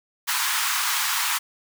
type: high-pass noise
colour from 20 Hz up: pink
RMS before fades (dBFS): -24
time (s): 0.27-1.39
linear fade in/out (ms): 20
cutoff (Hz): 920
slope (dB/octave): 48
effects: none